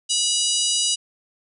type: harmonic tone with a mistuned harmonic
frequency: 971 Hz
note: B5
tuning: 30 cents flat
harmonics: 3 / 4 / 5 / 6 / 7 / 8 / 9 / 10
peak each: -24 / -27 / -26 / -27 / -29 / -29 / -28 / -32 dBFS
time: 0.09-0.96 s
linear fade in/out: 20 ms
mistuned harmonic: 6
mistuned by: +25 cents
effects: none